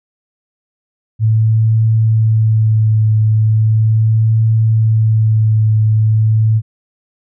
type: tone with vibrato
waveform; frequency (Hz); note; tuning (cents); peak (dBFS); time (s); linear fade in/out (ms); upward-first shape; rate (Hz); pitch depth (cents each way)
sine; 110; A2; 0; -8; 1.19-6.62; 50; triangle; 0.38; 23
effects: none